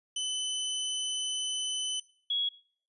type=tone pair in turn; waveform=sawtooth / sine; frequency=3022 / 3335 Hz; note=F#7 / G#7; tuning=+36 / +7 cents; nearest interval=major second; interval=171 cents; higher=second; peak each=-27 dBFS; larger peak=neither; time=0.16-2 / 2.3-2.49 s; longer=first; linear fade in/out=5 ms; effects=noise-tail reverb RT60 0.6 s tail -22 dB re dry + resampled to 24000 Hz